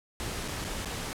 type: noise with dropouts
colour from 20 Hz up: pink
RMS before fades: -35 dBFS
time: 0.2-1.13 s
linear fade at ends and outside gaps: 0 ms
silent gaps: 0.479-0.483 / 0.643-0.648 / 0.848-0.857 s
effects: low-pass 11000 Hz 12 dB/octave